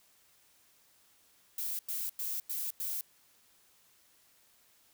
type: noise bursts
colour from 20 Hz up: violet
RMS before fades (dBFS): -36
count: 5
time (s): 1.58-3.01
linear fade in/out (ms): 2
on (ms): 210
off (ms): 95
effects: white hiss -66 dBFS RMS until 4.93 s